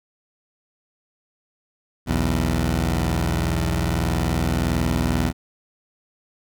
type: tone pair together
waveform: 15% pulse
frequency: 61.74 / 82.41 Hz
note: B1 / E2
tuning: 0 / 0 cents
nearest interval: perfect fourth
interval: 500 cents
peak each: -16 dBFS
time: 2.06-5.33 s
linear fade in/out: 50 ms
effects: none

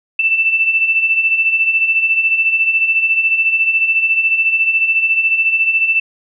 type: beating tone pair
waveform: sine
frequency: 2648 / 2662 Hz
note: E7 / E7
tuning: +7 / +16 cents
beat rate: 14 Hz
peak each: -19 / -12 dBFS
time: 0.19-6 s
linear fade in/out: 5 ms
effects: none

